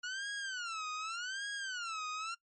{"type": "tone with vibrato", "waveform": "sawtooth", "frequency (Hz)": 1431, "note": "F6", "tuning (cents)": 42, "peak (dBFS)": -34, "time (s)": [0.03, 2.35], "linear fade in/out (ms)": 10, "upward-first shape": "sine", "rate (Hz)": 0.85, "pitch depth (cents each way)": 240, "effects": ["noise-tail reverb RT60 0.1 s tail -23 dB re dry", "MP3 32 kbps"]}